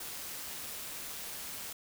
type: noise with amplitude modulation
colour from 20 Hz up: white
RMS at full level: -41 dBFS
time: 0-1.73 s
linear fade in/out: 5 ms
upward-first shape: sine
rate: 151 Hz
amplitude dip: 25%
effects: none